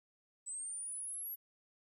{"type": "linear sweep", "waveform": "sine", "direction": "up", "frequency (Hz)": [7902, 11750], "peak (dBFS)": -40, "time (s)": [0.46, 1.36], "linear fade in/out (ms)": 20, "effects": ["13-bit"]}